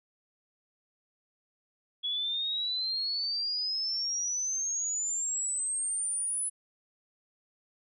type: exponential sweep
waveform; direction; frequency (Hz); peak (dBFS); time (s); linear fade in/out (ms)
sine; up; 3357 to 10140; -29; 2.03-6.5; 20
effects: none